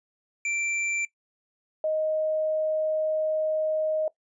square / sine tone pair in turn, 2349 / 624.1 Hz, D7 / D#5, 0 / +5 cents, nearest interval octave + major seventh, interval 2295 cents, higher first, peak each -27 / -23 dBFS, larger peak second, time 0.45-1.05 / 1.84-4.08 s, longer second, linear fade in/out 2 ms, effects noise-tail reverb RT60 0.1 s tail -19 dB re dry + resampled to 22050 Hz

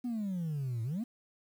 sine exponential two-way sweep, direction down then up, 251.9 to 110 to 251.9 Hz, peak -30 dBFS, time 0.04-1.04 s, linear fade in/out 10 ms, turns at 0.83 s, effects tanh soft clip ceiling -31 dBFS + 10-bit

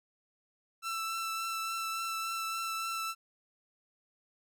sawtooth tone with vibrato, 1332 Hz, E6, 18 cents sharp, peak -30 dBFS, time 0.82-3.15 s, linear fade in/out 50 ms, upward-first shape triangle, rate 3.5 Hz, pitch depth 16 cents each way, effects none

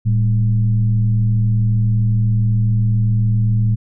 sine tone with frequency modulation, 111.3 Hz, A2, 20 cents sharp, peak -12 dBFS, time 0.05-3.76 s, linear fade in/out 20 ms, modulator 87.4 Hz, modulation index 0.5, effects none

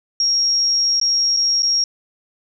sine tone with dropouts, 5588 Hz, F8, in tune, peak -14 dBFS, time 0.2-1.84 s, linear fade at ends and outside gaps 2 ms, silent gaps 1-1.013 / 1.366-1.37 / 1.623-1.63 s, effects none

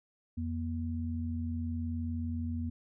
sine tone pair together, 86 / 238.8 Hz, F2 / A#3, -26 / +42 cents, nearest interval octave + tritone, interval 1768 cents, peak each -34 / -36 dBFS, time 0.37-2.7 s, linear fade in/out 10 ms, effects none

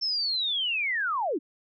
sine linear sweep, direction down, 5380 to 244.7 Hz, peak -25 dBFS, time 0.01-1.39 s, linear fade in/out 20 ms, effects none

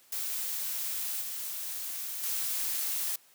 blue noise with level steps, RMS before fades -34 / -37 / -32 dBFS, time 0.12-3.16 s, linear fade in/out 5 ms, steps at 1.21 / 2.23 s, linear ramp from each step 10 ms, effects white hiss -61 dBFS RMS until 3.34 s + high-pass 200 Hz 12 dB/octave

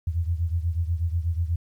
sine beating tone pair, 82.2 / 90.4 Hz, E2 / F#2, -4 / -40 cents, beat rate 8.2 Hz, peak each -24 / -28 dBFS, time 0.07-1.56 s, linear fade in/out 5 ms, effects 10-bit

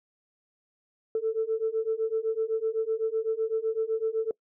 sine beating tone pair, 440 / 447.9 Hz, A4 / A4, 0 / +31 cents, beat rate 7.9 Hz, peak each -28 / -27 dBFS, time 1.15-4.31 s, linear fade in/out 2 ms, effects noise-tail reverb RT60 0.1 s tail -25 dB re dry + tanh soft clip ceiling -18 dBFS

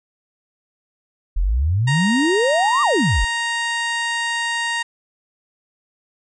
sine exponential two-way sweep, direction up then down, 38.11 to 1209 to 38.11 Hz, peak -15 dBFS, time 1.36-3.25 s, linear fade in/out 10 ms, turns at 2.82 s
harmonic tone, 932.3 Hz, A#5, in tune, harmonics 1 / 2 / 3 / 4 / 5 / 6 / 7 / 8 / 9 / 10, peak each -26 / -22 / -29 / -31 / -35 / -43 / -39 / -36 / -39 / -43 dBFS, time 1.87-4.83 s, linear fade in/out 10 ms
effects none

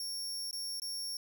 sawtooth tone with dropouts, 5500 Hz, F8, 27 cents flat, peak -34 dBFS, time 0-1.17 s, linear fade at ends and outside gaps 2 ms, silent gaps 0.511-0.529 / 0.799-0.819 s, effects none

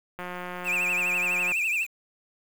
click train, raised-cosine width 0.5 ms, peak -21 dBFS, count 239, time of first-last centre 0.19-1.52 s, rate 179 Hz
triangle tone with vibrato, 2533 Hz, D#7, 30 cents sharp, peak -22 dBFS, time 0.64-1.87 s, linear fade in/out 50 ms, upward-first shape triangle, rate 12 Hz, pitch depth 140 cents each way
effects 7-bit

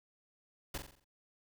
pink noise with echo, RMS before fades -39 dBFS, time 0.74-0.78 s, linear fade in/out 5 ms, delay 44 ms, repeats 6, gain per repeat -6 dB, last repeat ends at 1.044 s, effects none

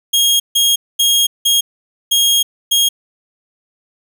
sawtooth tone bursts at uneven times, 3260 Hz, G#7, 33 cents flat, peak -7 dBFS, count 6, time 0.13-0.4 / 0.55-0.76 / 0.99-1.27 / 1.45-1.61 / 2.11-2.43 / 2.71-2.89 s, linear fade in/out 10 ms, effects none

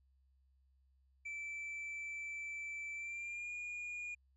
triangle tone with pitch glide, 2325 to 2434 Hz, D7 to D#7, -18 to -39 cents, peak -40 dBFS, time 1.25-4.15 s, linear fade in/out 10 ms, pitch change +79 cents, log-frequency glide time 2.94-3.52 s, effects added 66 Hz sine -69 dBFS peak until 4.36 s + resampled to 24000 Hz

